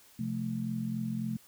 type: chord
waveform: sine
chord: F major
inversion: second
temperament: just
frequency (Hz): 130.96 / 174.61 / 218.3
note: C3 / F3 / A3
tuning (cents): +2 / 0 / -13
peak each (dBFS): -37 / -39 / -33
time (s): 0.19-1.37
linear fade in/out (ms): 5
effects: white hiss -59 dBFS RMS until 1.47 s